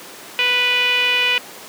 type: tone with low-pass filter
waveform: 5% pulse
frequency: 493.9 Hz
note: B4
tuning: in tune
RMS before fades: -17 dBFS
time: 0.39-1.38 s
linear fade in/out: 0 ms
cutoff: 2700 Hz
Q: 7
effects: pink hiss -36 dBFS RMS until 1.68 s + high-pass 300 Hz 12 dB/octave